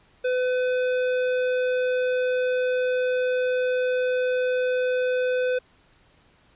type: tone with tanh clipping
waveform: sine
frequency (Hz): 504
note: B4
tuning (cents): +35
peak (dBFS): -23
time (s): 0.24-5.59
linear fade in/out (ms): 10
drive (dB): 15
effects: pink hiss -59 dBFS RMS until 6.55 s + resampled to 8000 Hz